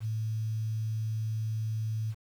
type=tone with quantisation; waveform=sine; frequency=110 Hz; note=A2; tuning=in tune; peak=-29 dBFS; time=0-2.15 s; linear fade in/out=50 ms; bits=9; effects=none